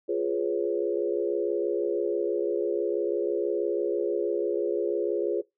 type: chord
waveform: sine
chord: C# dominant seventh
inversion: first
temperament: equal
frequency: 349.2 / 415.3 / 493.9 / 554.4 Hz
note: E#4 / G#4 / B4 / C#5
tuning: 0 / 0 / 0 / 0 cents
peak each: -29 / -28 / -32 / -33 dBFS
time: 0.08-5.42 s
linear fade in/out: 20 ms
effects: noise-tail reverb RT60 0.2 s tail -23 dB re dry